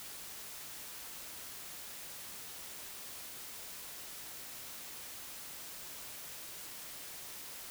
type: silence
effects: white hiss -47 dBFS RMS until 7.7 s